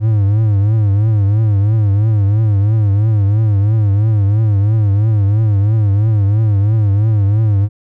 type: tone with vibrato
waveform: triangle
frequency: 104.7 Hz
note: G#2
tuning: 15 cents sharp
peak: -7 dBFS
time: 0-7.69 s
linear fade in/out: 50 ms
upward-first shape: triangle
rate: 3 Hz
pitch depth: 130 cents each way
effects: none